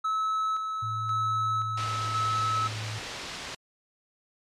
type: tone with tremolo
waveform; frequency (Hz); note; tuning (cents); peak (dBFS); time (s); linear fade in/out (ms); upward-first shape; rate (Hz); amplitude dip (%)
triangle; 1297; E6; -28; -23; 0.04-2.68; 10; square; 0.95; 40
type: tone with pitch glide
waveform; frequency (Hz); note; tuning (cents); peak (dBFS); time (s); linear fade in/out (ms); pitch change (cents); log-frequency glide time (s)
sine; 110 to 108.74; A2 to A2; 0 to -20; -33; 0.82-2.99; 10; -20; 1.54-1.98
type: low-pass noise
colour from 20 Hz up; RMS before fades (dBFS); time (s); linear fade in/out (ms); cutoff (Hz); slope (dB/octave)
white; -38; 1.77-3.55; 5; 4800; 12
effects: low-pass 8000 Hz 12 dB/octave + MP3 96 kbps